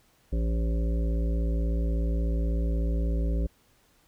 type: harmonic tone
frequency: 56.4 Hz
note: A1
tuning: 44 cents sharp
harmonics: 1 / 3 / 5 / 7 / 9 / 10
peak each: -24 / -34 / -38 / -41 / -43 / -44 dBFS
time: 0.32-3.47 s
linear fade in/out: 10 ms
effects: pink hiss -64 dBFS RMS until 4.07 s